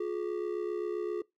triangle ring-modulated tone, 388.8 Hz, G4, 14 cents flat, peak -26 dBFS, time 0-1.22 s, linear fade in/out 5 ms, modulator 33.8 Hz, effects noise-tail reverb RT60 0.2 s tail -22 dB re dry

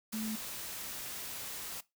sine tone in noise, 218.5 Hz, A3, 12 cents flat, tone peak -35 dBFS, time 0.13-0.36 s, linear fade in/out 10 ms, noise white, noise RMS -42 dBFS, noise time 0.12-1.81 s, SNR +4 dB, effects noise-tail reverb RT60 0.2 s tail -19 dB re dry

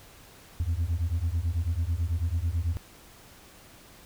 sine beating tone pair, 79.6 / 88.7 Hz, D#2 / F2, +40 / +27 cents, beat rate 9.1 Hz, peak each -26 dBFS, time 0.6-2.77 s, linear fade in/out 0 ms, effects tanh soft clip ceiling -22 dBFS + pink hiss -52 dBFS RMS until 4.05 s

